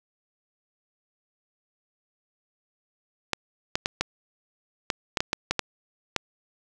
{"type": "clicks", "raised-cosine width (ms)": 0.2, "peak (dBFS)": -6, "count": 11, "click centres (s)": [3.333, 3.755, 3.859, 4.01, 4.902, 5.172, 5.205, 5.331, 5.51, 5.593, 6.163], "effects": []}